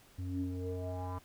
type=tone with low-pass filter sweep; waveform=square; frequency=91 Hz; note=F#2; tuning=28 cents flat; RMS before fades=-38 dBFS; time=0.18-1.19 s; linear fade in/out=10 ms; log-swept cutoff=190 to 1100 Hz; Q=5.8; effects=pink hiss -62 dBFS RMS until 1.24 s